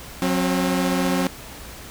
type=tone pair together; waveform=sawtooth; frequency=183 / 267.1 Hz; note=F#3 / C4; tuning=-19 / +36 cents; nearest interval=perfect fifth; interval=655 cents; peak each=-18 dBFS; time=0.22-1.27 s; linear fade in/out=0 ms; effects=added 60 Hz sine -45 dBFS peak until 1.9 s + pink hiss -39 dBFS RMS until 1.9 s